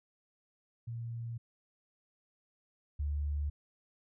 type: tone pair in turn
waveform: sine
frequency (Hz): 116.54 / 72.99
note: A#2 / D2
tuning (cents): 0 / -10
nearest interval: minor sixth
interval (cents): 810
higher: first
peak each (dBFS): -37 / -31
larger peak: second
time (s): 0.87-1.38 / 2.99-3.5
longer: neither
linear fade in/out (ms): 10
effects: none

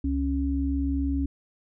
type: tone pair together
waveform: sine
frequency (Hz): 68.91 / 275.9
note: C#2 / C#4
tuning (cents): -10 / -8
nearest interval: 2 octaves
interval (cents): 2402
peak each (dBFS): -26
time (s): 0.04-1.26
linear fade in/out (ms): 5
effects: none

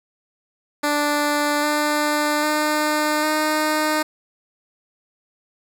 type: tone with pitch steps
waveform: 10% pulse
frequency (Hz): 293.7 / 298.1 / 302.7 / 307.2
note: D4 / D4 / D#4 / D#4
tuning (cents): 0 / +26 / -48 / -22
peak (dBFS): -10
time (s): 0.83-4.03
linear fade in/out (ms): 10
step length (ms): 800
effects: none

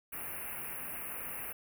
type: band-stop noise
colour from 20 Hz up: white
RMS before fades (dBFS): -41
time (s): 0.12-1.53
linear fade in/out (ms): 10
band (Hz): 2800 to 9800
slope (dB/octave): 96
effects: none

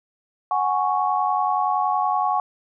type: chord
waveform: sine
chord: F# suspended second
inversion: none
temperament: equal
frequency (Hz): 740 / 830.6 / 1108.7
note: F#5 / G#5 / C#6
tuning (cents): 0 / 0 / 0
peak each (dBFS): -23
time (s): 0.51-2.4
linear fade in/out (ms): 2
effects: none

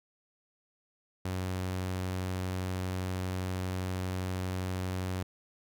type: tone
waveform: sawtooth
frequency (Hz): 92.5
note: F#2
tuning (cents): 0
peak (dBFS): -28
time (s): 1.25-5.23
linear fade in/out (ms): 5
effects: none

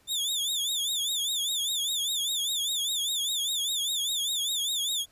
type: tone with vibrato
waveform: sawtooth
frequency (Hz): 3520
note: A7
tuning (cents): 0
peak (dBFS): -24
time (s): 0.07-5.06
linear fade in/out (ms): 50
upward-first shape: triangle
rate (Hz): 5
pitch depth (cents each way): 150
effects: pink hiss -63 dBFS RMS until 5.11 s + resampled to 32000 Hz

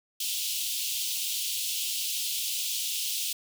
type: high-pass noise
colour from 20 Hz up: pink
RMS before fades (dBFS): -31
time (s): 0.2-3.33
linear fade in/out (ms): 5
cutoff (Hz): 2800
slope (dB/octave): 48
effects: none

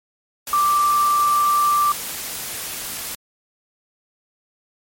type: tone in noise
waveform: sine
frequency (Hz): 1174.7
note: D6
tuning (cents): 0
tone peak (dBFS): -14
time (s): 0.53-1.92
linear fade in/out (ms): 2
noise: white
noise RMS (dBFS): -29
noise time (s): 0.47-3.15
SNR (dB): +12
effects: MP3 64 kbps

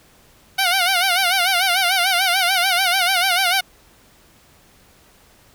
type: tone with vibrato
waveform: 10% pulse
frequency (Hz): 737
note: F#5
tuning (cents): -7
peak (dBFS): -7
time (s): 0.58-3.61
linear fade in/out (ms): 10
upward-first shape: sine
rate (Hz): 6.8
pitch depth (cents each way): 110
effects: pink hiss -52 dBFS RMS until 5.54 s

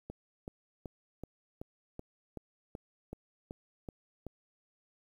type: click train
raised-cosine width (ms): 2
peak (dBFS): -28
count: 12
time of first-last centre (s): 0.1-4.267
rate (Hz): 2.64
effects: 10-bit

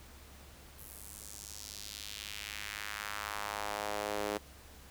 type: tone with high-pass filter sweep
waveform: sawtooth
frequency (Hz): 103.83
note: G#2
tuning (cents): 0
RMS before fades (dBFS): -41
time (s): 0.78-4.38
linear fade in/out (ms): 10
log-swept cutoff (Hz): 12000 to 400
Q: 1.5
effects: added 69 Hz sine -56 dBFS peak until 4.9 s + pink hiss -56 dBFS RMS until 4.9 s

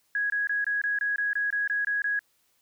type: tone bursts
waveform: sine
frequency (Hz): 1661.2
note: G#6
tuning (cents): 0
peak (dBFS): -24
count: 12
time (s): 0.15-2.192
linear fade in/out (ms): 2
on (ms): 150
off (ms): 22
effects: white hiss -69 dBFS RMS until 2.61 s

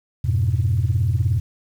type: chord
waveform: sine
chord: F diminished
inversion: none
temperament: equal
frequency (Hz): 87.31 / 103.83 / 123.47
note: F2 / Ab2 / Cb3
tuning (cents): 0 / 0 / 0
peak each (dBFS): -20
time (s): 0.24-1.4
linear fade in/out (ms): 10
effects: tanh soft clip ceiling -10 dBFS + 8-bit

